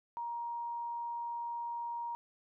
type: tone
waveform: sine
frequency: 942 Hz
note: A#5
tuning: 18 cents sharp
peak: -36 dBFS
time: 0.17-2.15 s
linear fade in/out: 0 ms
effects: none